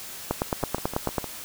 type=two click trains; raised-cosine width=1 ms; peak=-9 / -18 dBFS; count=9 / 5; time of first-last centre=0.31-1.182 / 0.63-1.243 s; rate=9.17 / 6.53 Hz; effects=white hiss -39 dBFS RMS until 1.44 s